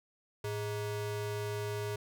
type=ring-modulated tone; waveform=square; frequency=261.6 Hz; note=C4; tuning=in tune; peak=-32 dBFS; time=0.44-1.96 s; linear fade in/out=5 ms; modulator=153 Hz; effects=none